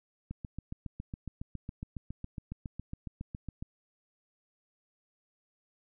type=click train; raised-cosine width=5 ms; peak=-26 dBFS; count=25; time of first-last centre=0.31-3.625 s; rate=7.24 Hz; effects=none